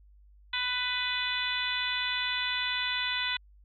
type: harmonic tone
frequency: 497.3 Hz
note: B4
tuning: 12 cents sharp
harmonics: 2 / 3 / 4 / 5 / 6 / 7 / 8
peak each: -39 / -36 / -35 / -36 / -38 / -33 / -39 dBFS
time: 0.53-3.37 s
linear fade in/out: 5 ms
effects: added 50 Hz sine -54 dBFS peak until 3.64 s